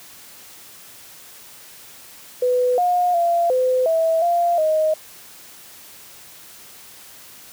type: tone with pitch steps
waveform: sine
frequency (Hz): 498 / 715 / 686 / 510 / 652 / 692 / 625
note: B4 / F5 / F5 / C5 / E5 / F5 / D#5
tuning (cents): +14 / +41 / -31 / -44 / -19 / -16 / +8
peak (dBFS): -15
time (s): 2.42-4.94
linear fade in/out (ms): 5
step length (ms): 360
effects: white hiss -43 dBFS RMS until 7.52 s + high-pass 60 Hz 12 dB/octave